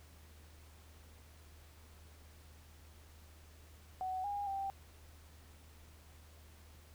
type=tone with pitch steps; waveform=sine; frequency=748 / 813 / 784 Hz; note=F#5 / G#5 / G5; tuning=+19 / -37 / 0 cents; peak=-36 dBFS; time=4.01-4.7 s; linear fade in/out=0 ms; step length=230 ms; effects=added 77 Hz sine -57 dBFS peak until 6.94 s + pink hiss -63 dBFS RMS until 6.94 s